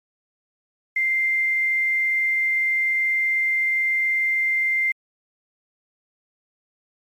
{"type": "tone with quantisation", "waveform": "sine", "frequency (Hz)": 2093, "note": "C7", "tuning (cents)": 0, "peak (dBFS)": -18, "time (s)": [0.96, 4.92], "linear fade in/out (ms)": 5, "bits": 8, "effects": ["MP3 64 kbps"]}